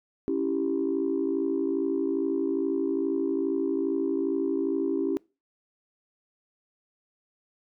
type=chord; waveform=sine; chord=C# diminished; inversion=none; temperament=equal; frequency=277.2 / 329.6 / 392 Hz; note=C#4 / E4 / G4; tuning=0 / 0 / 0 cents; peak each=-28 dBFS; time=0.28-5.17 s; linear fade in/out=0 ms; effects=noise-tail reverb RT60 0.3 s tail -25 dB re dry + tanh soft clip ceiling -17 dBFS